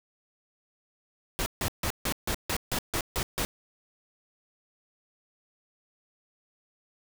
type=noise bursts; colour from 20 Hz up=pink; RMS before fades=-29 dBFS; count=10; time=1.39-3.45 s; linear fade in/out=0 ms; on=71 ms; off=150 ms; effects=none